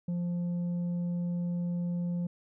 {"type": "tone with tanh clipping", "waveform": "sine", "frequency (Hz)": 174.61, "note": "F3", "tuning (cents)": 0, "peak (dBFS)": -30, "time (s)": [0.08, 2.27], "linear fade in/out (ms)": 5, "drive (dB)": 4, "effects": []}